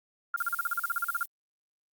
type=tone bursts; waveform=sine; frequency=1396.9 Hz; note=F6; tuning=in tune; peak=-25 dBFS; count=15; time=0.34-1.23 s; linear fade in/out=2 ms; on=22 ms; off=40 ms
type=noise; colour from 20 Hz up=violet; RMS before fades=-39 dBFS; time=0.37-1.26 s; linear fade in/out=10 ms
effects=Opus 48 kbps